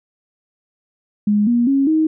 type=tone with pitch steps; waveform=sine; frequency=207.7 / 238.6 / 274.1 / 314.8 Hz; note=G#3 / A#3 / C#4 / D#4; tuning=0 / +41 / -19 / +20 cents; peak=-12 dBFS; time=1.27-2.07 s; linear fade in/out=5 ms; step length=200 ms; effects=none